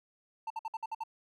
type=tone bursts; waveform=triangle; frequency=893 Hz; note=A5; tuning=25 cents sharp; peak=-32 dBFS; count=7; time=0.47-1.037 s; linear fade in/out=5 ms; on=33 ms; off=56 ms; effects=none